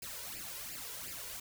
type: noise with flanger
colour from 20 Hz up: white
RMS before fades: -44 dBFS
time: 0.02-1.4 s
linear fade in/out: 5 ms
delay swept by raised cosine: 0.41 to 2.11 ms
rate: 2.8 Hz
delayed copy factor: +0.8
effects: none